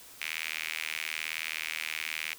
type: tone with high-pass filter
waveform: sawtooth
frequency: 79 Hz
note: D#2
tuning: 27 cents sharp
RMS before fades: -36 dBFS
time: 0.21-2.34 s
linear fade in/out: 0 ms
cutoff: 2300 Hz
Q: 4
effects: white hiss -51 dBFS RMS until 2.38 s